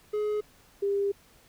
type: tone pair in turn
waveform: triangle / sine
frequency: 421.3 / 400 Hz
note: G#4 / G4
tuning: +25 / +35 cents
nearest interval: minor second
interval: 90 cents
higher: first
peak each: -24 dBFS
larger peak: neither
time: 0.13-0.41 / 0.82-1.12 s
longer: second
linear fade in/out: 10 ms
effects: pink hiss -59 dBFS RMS until 1.48 s